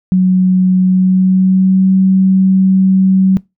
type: tone with pitch glide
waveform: sine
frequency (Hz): 185 to 189.65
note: F#3 to F#3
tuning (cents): 0 to +43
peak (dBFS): -6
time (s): 0.12-3.37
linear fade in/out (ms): 0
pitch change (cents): +43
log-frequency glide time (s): 0.81-1.92
effects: noise-tail reverb RT60 0.2 s tail -22 dB re dry